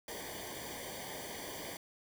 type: noise with comb filter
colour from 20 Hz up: pink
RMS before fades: -44 dBFS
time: 0.08-1.77 s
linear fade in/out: 2 ms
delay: 0.75 ms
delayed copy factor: -0.9
effects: none